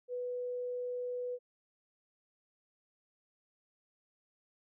sine tone, 493.9 Hz, B4, in tune, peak -35 dBFS, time 0.08-1.39 s, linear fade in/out 50 ms, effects none

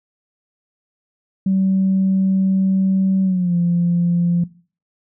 sine tone with pitch glide, 191 to 173.14 Hz, G3 to F3, -45 to -15 cents, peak -13 dBFS, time 1.46-4.44 s, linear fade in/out 5 ms, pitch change -170 cents, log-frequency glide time 3.23-3.55 s, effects noise-tail reverb RT60 0.4 s tail -19 dB re dry + tanh soft clip ceiling -9 dBFS

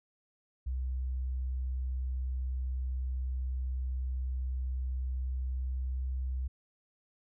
sine tone with pitch glide, 64 to 64.45 Hz, C2 to C2, -38 to -26 cents, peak -31 dBFS, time 0.66-6.48 s, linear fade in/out 10 ms, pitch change +12 cents, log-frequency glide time 5.09-6.04 s, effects none

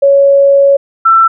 sine tone pair in turn, 557 / 1337.5 Hz, C#5 / E6, +8 / +25 cents, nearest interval octave + minor third, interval 1517 cents, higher second, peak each -3 dBFS, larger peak neither, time 0.02-0.77 / 1.05-1.28 s, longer first, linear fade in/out 10 ms, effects none

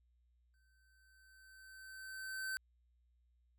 square tone with exponential growth, 1539 Hz, G6, 32 cents flat, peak -38 dBFS, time 0.54-2.57 s, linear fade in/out 0 ms, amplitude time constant 440 ms, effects added 60 Hz sine -70 dBFS peak until 3.58 s

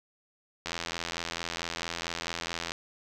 click train, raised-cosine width 0.2 ms, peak -15 dBFS, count 175, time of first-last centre 0.66-2.719 s, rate 84.5 Hz, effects none

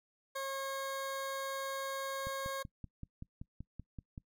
20% pulse tone, 542 Hz, C#5, 39 cents flat, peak -32 dBFS, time 0.35-2.63 s, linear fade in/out 10 ms
click train, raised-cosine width 5 ms, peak -32 dBFS, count 11, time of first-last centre 2.27-4.178 s, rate 5.24 Hz
effects noise-tail reverb RT60 0.1 s tail -22 dB re dry

